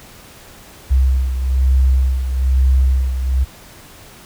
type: beating tone pair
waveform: sine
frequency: 65.1 / 66.2 Hz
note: C2 / C2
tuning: -8 / +21 cents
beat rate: 1.1 Hz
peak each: -12 / -19 dBFS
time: 0.9-3.45 s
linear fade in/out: 20 ms
effects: pink hiss -41 dBFS RMS until 4.25 s